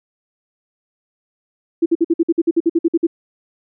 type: tone bursts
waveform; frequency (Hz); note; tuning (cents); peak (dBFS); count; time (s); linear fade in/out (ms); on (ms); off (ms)
sine; 333.6; E4; +21; -10; 14; 1.82-3.069; 10; 40; 53
effects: none